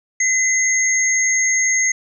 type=tone pair together; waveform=sine; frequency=2037 / 6467 Hz; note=C7 / G#8; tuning=-47 / -47 cents; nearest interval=octave + minor sixth; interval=2000 cents; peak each=-17 dBFS; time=0.2-1.92 s; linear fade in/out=5 ms; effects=none